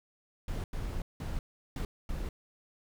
brown noise bursts at uneven times, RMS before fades -35 dBFS, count 5, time 0.48-0.64 / 0.73-1.02 / 1.2-1.39 / 1.76-1.85 / 2.09-2.29 s, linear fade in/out 2 ms, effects none

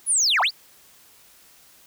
sine linear two-way sweep, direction down then up, 10800 to 659.3 to 5120 Hz, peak -15 dBFS, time 0.06-0.51 s, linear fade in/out 50 ms, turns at 0.41 s, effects tanh soft clip ceiling -15 dBFS + white hiss -53 dBFS RMS until 1.86 s

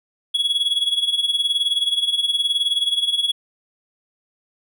triangle tone with tremolo, 3355 Hz, G#7, 17 cents sharp, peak -13 dBFS, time 0.34-3.32 s, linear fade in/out 10 ms, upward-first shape sine, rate 19 Hz, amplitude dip 75%, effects none

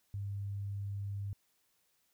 sine tone, 100 Hz, G2, 35 cents sharp, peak -36 dBFS, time 0.14-1.33 s, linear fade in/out 0 ms, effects white hiss -75 dBFS RMS until 2.13 s

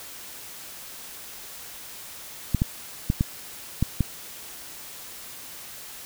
clicks, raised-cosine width 5 ms, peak -8 dBFS, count 6, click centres 2.547 / 2.619 / 3.101 / 3.209 / 3.826 / 4.007 s, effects white hiss -41 dBFS RMS until 6.05 s

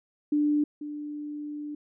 sine tone pair in turn, 296 / 296 Hz, D4 / D4, +14 / +14 cents, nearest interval unison, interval 0 cents, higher neither, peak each -21 / -33 dBFS, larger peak first, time 0.32-0.64 / 0.81-1.75 s, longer second, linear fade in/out 5 ms, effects none

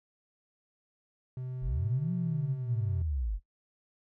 triangle tone, 127.7 Hz, C3, 42 cents flat, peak -33 dBFS, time 1.37-3.02 s, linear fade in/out 2 ms
sine linear two-way sweep, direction up then down, 30.66 to 180.4 to 42.75 Hz, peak -29 dBFS, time 1.61-3.4 s, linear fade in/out 50 ms, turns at 2.13 s
effects noise-tail reverb RT60 0.1 s tail -19 dB re dry

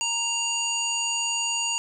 harmonic tone with a mistuned harmonic, 932.3 Hz, A#5, in tune, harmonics 1 / 3 / 5 / 7 / 9, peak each -33 / -28 / -36 / -27 / -37 dBFS, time 0.01-1.78 s, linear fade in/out 0 ms, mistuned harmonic 7, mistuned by +79 cents, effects 10-bit

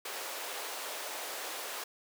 pink high-pass noise, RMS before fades -40 dBFS, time 0.05-1.84 s, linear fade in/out 5 ms, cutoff 440 Hz, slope 24 dB/octave, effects none

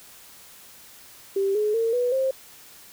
sine tone with pitch steps, 392 / 422.6 / 455.5 / 491 / 529.3 Hz, G4 / G#4 / A#4 / B4 / C5, 0 / +30 / -40 / -10 / +20 cents, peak -20 dBFS, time 1.36-2.31 s, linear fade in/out 5 ms, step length 190 ms, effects white hiss -48 dBFS RMS until 2.92 s

